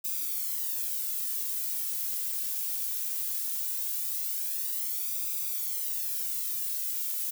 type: noise with flanger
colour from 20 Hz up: violet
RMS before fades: -32 dBFS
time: 0.04-7.31 s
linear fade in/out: 10 ms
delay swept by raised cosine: 0.82 to 2.62 ms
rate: 0.19 Hz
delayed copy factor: +0.8
effects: none